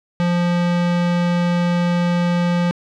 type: tone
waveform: square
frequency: 174.61 Hz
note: F3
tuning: in tune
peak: -16 dBFS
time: 0.2-2.71 s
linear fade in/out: 0 ms
effects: low-pass 4000 Hz 12 dB/octave